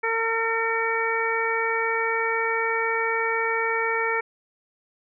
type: harmonic tone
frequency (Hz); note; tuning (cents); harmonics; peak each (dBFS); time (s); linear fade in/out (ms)
454; A#4; -46; 1 / 2 / 3 / 4 / 5; -27 / -29 / -29 / -28 / -28; 0.03-4.21; 10
effects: none